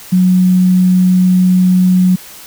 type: tone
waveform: sine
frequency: 183.3 Hz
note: F#3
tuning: 16 cents flat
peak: -6 dBFS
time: 0.12-2.16 s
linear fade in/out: 10 ms
effects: white hiss -34 dBFS RMS until 2.46 s